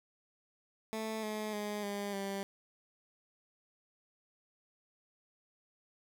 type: tone with pitch steps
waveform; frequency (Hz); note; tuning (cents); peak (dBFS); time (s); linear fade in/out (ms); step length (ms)
15% pulse; 220 / 214 / 208.1 / 202.4 / 196.91; A3 / A3 / G#3 / G#3 / G3; 0 / -48 / +4 / -44 / +8; -30; 0.93-2.43; 0; 300
effects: none